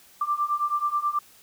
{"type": "beating tone pair", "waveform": "sine", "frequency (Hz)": [1174.7, 1184], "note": ["D6", "D6"], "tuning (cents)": [0, 14], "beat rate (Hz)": 9.3, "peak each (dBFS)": [-27, -25], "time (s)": [0.21, 1.19], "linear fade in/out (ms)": 5, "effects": ["white hiss -54 dBFS RMS until 1.42 s"]}